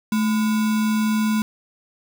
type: tone with sample-and-hold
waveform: sine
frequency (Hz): 216.7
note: A3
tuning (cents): -26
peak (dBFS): -17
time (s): 0.12-1.42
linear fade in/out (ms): 2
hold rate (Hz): 1225
effects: none

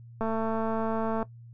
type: click train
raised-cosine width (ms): 1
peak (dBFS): -17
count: 228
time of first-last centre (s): 0.21-1.228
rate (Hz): 223
effects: noise-tail reverb RT60 0.1 s tail -17 dB re dry + added 117 Hz sine -45 dBFS peak until 1.53 s

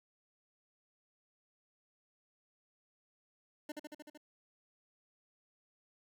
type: tone with echo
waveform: 25% pulse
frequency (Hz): 300.6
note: D4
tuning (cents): +40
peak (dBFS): -36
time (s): 3.69-3.72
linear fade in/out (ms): 5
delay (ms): 76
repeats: 6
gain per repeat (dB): -2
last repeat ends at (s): 4.176
effects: none

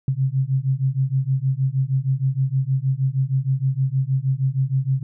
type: beating tone pair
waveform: sine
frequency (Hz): 130.2 / 136.6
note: C3 / C#3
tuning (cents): -8 / -25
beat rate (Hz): 6.4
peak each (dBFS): -21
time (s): 0.08-5.03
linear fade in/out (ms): 2
effects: none

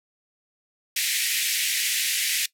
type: band-pass noise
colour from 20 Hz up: pink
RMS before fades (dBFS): -25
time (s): 0.96-2.46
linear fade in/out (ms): 5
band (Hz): 1900 to 15000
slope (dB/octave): 48
effects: noise-tail reverb RT60 0.1 s tail -19 dB re dry

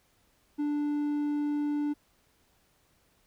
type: tone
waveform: triangle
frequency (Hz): 293.7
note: D4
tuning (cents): 0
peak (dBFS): -25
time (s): 0.58-1.94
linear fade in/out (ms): 20
effects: pink hiss -68 dBFS RMS until 3.26 s

